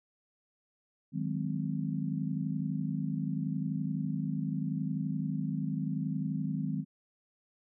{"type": "chord", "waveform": "sine", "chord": "Ab dominant seventh", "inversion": "second", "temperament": "just", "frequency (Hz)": [155.74, 186.89, 207.7, 259.6], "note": ["Eb3", "Gb3", "Ab3", "C4"], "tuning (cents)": [2, 18, 0, -13], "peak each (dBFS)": [-34, -37, -37, -37], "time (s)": [1.12, 6.85], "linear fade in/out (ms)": 50, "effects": []}